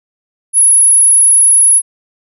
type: tone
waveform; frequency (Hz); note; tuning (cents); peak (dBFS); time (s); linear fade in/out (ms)
sine; 10510; E9; -6; -4; 0.53-1.82; 50
effects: none